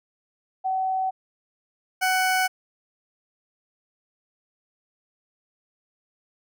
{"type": "tone pair in turn", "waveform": ["sine", "20% pulse"], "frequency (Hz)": [757, 746.6], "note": ["F#5", "F#5"], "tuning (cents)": [39, 15], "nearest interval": "unison", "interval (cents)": 24, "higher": "first", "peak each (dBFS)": [-22, -15], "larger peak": "second", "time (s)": [[0.64, 1.11], [2.01, 2.48]], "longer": "neither", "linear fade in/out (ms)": 20, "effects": []}